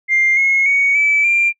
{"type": "tone with pitch steps", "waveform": "sine", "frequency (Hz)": [2100, 2167, 2235, 2306, 2379], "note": ["C7", "C#7", "C#7", "D7", "D7"], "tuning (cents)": [6, -40, 14, -32, 22], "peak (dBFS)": -10, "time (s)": [0.08, 1.53], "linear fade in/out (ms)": 50, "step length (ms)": 290, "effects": ["noise-tail reverb RT60 0.1 s tail -25 dB re dry", "tanh soft clip ceiling -6 dBFS"]}